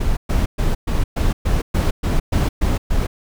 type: noise bursts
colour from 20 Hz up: brown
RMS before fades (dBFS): -17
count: 11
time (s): 0-3.07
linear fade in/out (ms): 10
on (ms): 170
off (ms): 120
effects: none